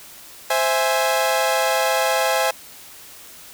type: chord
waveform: sawtooth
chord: C augmented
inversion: none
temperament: equal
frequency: 523.3 / 659.3 / 830.6 Hz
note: C5 / E5 / G#5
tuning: 0 / 0 / 0 cents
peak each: -18 dBFS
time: 0.5-2.51 s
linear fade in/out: 5 ms
effects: white hiss -42 dBFS RMS until 3.53 s